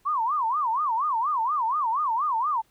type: tone with vibrato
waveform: sine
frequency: 1046.5 Hz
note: C6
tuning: in tune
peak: -22 dBFS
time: 0.05-2.62 s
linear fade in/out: 20 ms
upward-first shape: sine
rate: 4.2 Hz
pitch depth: 290 cents each way
effects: pink hiss -65 dBFS RMS until 2.7 s